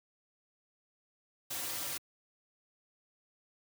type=noise with comb filter; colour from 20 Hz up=white; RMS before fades=-38 dBFS; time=1.5-1.98 s; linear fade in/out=10 ms; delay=4.7 ms; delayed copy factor=-1; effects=high-pass 100 Hz 12 dB/octave